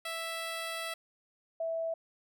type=tone pair in turn; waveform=10% pulse / sine; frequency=659.3 / 656.4 Hz; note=E5 / E5; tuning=0 / -8 cents; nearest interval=unison; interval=8 cents; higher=first; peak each=-27 / -31 dBFS; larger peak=first; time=0.05-0.94 / 1.6-1.94 s; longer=first; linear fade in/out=5 ms; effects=none